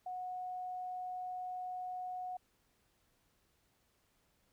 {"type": "tone", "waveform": "sine", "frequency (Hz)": 732, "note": "F#5", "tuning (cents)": -19, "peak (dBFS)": -39, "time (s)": [0.06, 2.37], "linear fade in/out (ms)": 5, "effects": ["pink hiss -75 dBFS RMS until 4.52 s"]}